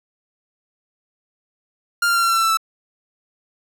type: tone with pitch steps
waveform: 45% pulse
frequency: 1400 / 1387.9 / 1375.9 / 1364.1 / 1352.3 / 1340.6 / 1329.1 / 1317.6 Hz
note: F6 / F6 / F6 / F6 / E6 / E6 / E6 / E6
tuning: +4 / -11 / -26 / -41 / +44 / +29 / +14 / -1 cents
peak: -15 dBFS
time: 2.02-2.572 s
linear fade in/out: 5 ms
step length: 69 ms
effects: none